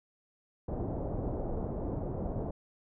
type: low-pass noise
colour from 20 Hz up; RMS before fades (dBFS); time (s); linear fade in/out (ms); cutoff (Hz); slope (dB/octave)
pink; -35; 0.68-2.51; 5; 720; 24
effects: none